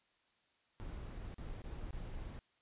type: noise with dropouts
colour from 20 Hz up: brown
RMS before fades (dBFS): -45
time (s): 0.8-2.39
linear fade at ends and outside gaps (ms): 0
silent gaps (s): 1.343-1.383 / 1.488-1.493 / 1.619-1.64 / 1.907-1.929
effects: white hiss -75 dBFS RMS until 2.61 s + resampled to 8000 Hz